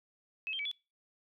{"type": "tone with pitch steps", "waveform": "sine", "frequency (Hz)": [2582, 3167, 2289, 3424], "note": ["E7", "G7", "D7", "A7"], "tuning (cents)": [-37, 17, -45, -48], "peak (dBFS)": -34, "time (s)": [0.47, 0.714], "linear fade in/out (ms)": 0, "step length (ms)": 61, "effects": ["noise-tail reverb RT60 0.3 s tail -24 dB re dry"]}